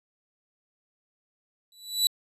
sawtooth tone with exponential growth, 3951 Hz, B7, in tune, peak -14 dBFS, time 1.72-2.07 s, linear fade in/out 1 ms, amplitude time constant 75 ms, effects resampled to 32000 Hz

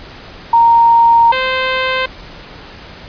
sine / 10% pulse tone pair in turn, 929 / 518.8 Hz, A#5 / C5, -6 / -15 cents, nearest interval minor seventh, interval 1009 cents, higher first, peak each -5 dBFS, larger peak neither, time 0.53-1.32 / 1.32-2.06 s, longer first, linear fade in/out 5 ms, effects pink hiss -34 dBFS RMS until 3.08 s + resampled to 11025 Hz

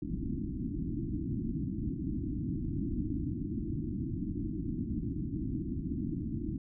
white low-pass noise, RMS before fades -35 dBFS, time 0.02-6.58 s, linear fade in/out 5 ms, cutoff 330 Hz, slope 96 dB/octave, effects none

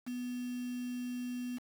sine tone with quantisation, 246.9 Hz, B3, in tune, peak -36 dBFS, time 0.06-1.59 s, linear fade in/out 20 ms, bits 8, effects none

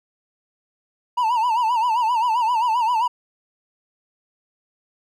triangle tone with vibrato, 932.3 Hz, A#5, in tune, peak -15 dBFS, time 1.17-3.08 s, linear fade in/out 10 ms, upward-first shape sine, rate 7.6 Hz, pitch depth 120 cents each way, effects none

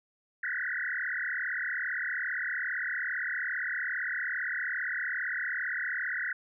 sine tone with frequency modulation, 1720 Hz, A6, 40 cents flat, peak -30 dBFS, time 0.43-6.33 s, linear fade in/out 5 ms, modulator 37.6 Hz, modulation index 7.1, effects none

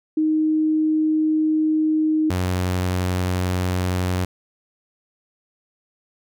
sine / sawtooth tone pair in turn, 311.5 / 91.18 Hz, D#4 / F#2, +2 / -25 cents, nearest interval octave + major sixth, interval 2127 cents, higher first, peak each -16 dBFS, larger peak neither, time 0.17-2.3 / 2.3-4.25 s, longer first, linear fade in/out 5 ms, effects none

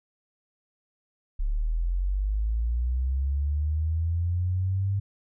sine linear sweep, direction up, 34.3 to 100 Hz, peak -23 dBFS, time 1.39-5 s, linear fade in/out 10 ms, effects none

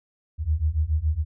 sine beating tone pair, 74 / 81.1 Hz, D2 / E2, +14 / -28 cents, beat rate 7.1 Hz, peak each -24 / -23 dBFS, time 0.38-1.25 s, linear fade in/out 50 ms, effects none

